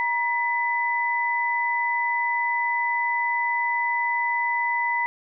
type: tone pair together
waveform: sine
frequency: 948.2 / 2000 Hz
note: A#5 / B6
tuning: +29 / +21 cents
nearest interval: octave + minor second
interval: 1292 cents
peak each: -24 dBFS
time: 0-5.06 s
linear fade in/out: 0 ms
effects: none